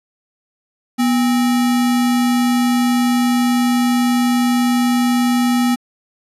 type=tone with sample-and-hold; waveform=sine; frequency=244.1 Hz; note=B3; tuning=20 cents flat; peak=-12 dBFS; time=0.98-5.76 s; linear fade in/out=20 ms; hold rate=1050 Hz; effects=resampled to 32000 Hz